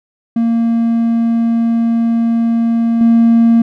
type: tone with level steps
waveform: triangle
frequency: 230.7 Hz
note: A#3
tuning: 18 cents flat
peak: -8 / -3 dBFS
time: 0.36-3.62 s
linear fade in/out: 5 ms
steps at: 3.01 s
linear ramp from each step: 2 ms
effects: tanh soft clip ceiling 0 dBFS